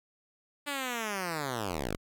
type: linear sweep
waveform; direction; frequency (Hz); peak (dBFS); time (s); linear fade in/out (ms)
5% pulse; down; 293.7 to 39; -21; 0.66-1.97; 20
effects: none